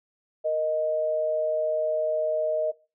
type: tone pair together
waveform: sine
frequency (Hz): 466.2 / 622.4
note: A#4 / D#5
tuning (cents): 0 / 0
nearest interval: perfect fourth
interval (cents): 500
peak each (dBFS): -31 / -23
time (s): 0.44-2.72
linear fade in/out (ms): 20
effects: noise-tail reverb RT60 0.3 s tail -19 dB re dry